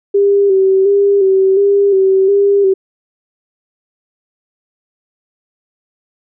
sine tone with vibrato, 392 Hz, G4, in tune, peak -7 dBFS, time 0.14-2.74 s, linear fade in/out 10 ms, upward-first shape square, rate 1.4 Hz, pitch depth 39 cents each way, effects none

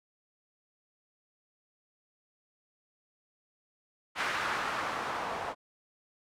blue noise with low-pass filter sweep, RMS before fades -34 dBFS, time 4.15-5.55 s, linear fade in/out 50 ms, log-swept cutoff 1600 to 860 Hz, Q 1.4, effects none

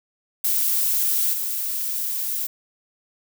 violet noise with level steps, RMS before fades -21 / -26 dBFS, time 0.44-2.47 s, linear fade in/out 5 ms, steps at 1.33 s, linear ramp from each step 5 ms, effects none

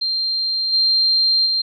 sine tone with level steps, 4173 Hz, C8, 5 cents flat, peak -18 / -13 / -16 dBFS, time 0.01-1.62 s, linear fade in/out 10 ms, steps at 0.72 / 1.45 s, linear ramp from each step 20 ms, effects none

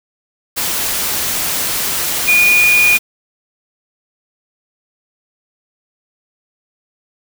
sine tone in noise, 2444 Hz, D#7, 32 cents flat, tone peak -8 dBFS, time 2.27-2.98 s, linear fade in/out 20 ms, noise white, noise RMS -18 dBFS, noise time 0.56-2.99 s, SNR +7 dB, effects none

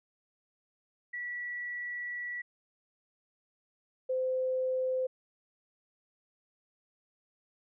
sine tone pair in turn, 1946 / 515.4 Hz, B6 / C5, -26 / -26 cents, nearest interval octave + major seventh, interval 2300 cents, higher first, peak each -35 / -28 dBFS, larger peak second, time 1.13-2.42 / 4.09-5.07 s, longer first, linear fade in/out 10 ms, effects none

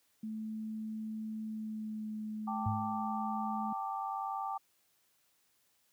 sine tone with pitch glide, 218.1 to 215.1 Hz, A3 to A3, -15 to -39 cents, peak -37 dBFS, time 0.23-3.73 s, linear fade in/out 5 ms, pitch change -24 cents, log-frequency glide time 1.43-2.1 s
sine chord, G suspended second, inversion none, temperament equal with one note detuned, 784 / 884.6 / 1174.7 Hz, G5 / A5 / D6, 0 / +9 / 0 cents, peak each -38 / -40 / -40 dBFS, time 2.47-4.58 s, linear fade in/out 10 ms
sine tone with exponential decay, 105.6 Hz, G#2, 29 cents sharp, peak -28 dBFS, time 2.66-3.1 s, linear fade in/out 0 ms, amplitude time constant 94 ms
effects white hiss -73 dBFS RMS until 5.92 s + high-pass 60 Hz 12 dB/octave

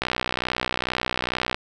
click train, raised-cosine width 0.3 ms, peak -7 dBFS, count 96, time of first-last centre 0.02-1.545 s, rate 62.3 Hz, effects none

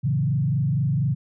sine tone with frequency modulation, 138.59 Hz, C#3, in tune, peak -19 dBFS, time 0.03-1.15 s, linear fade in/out 20 ms, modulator 24.2 Hz, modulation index 1.1, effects none

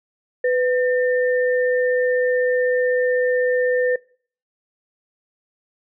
sine tone pair together, 499.5 / 1804 Hz, B4 / A6, +20 / +43 cents, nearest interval octave + minor seventh, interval 2223 cents, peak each -16 / -25 dBFS, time 0.44-3.96 s, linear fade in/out 5 ms, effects noise-tail reverb RT60 0.5 s tail -24 dB re dry

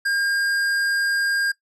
square tone, 1611 Hz, G6, 47 cents sharp, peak -20 dBFS, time 0.05-1.52 s, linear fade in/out 10 ms, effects noise-tail reverb RT60 0.1 s tail -18 dB re dry + low-pass 9000 Hz 12 dB/octave

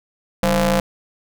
sawtooth ring-modulated tone, 164.81 Hz, E3, in tune, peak -8 dBFS, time 0.43-0.8 s, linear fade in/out 0 ms, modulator 358 Hz, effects none

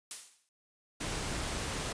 blue noise with exponential decay, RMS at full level -35 dBFS, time 0.11-0.49 s, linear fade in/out 1 ms, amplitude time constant 82 ms
pink noise, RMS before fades -36 dBFS, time 1-1.93 s, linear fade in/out 10 ms
effects resampled to 22050 Hz

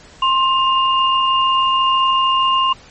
sine tone pair together, 1055.6 / 2818 Hz, C6 / F7, +15 / +15 cents, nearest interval octave + perfect fourth, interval 1700 cents, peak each -13 / -18 dBFS, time 0.22-2.73 s, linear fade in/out 5 ms, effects pink hiss -43 dBFS RMS until 2.9 s + MP3 32 kbps

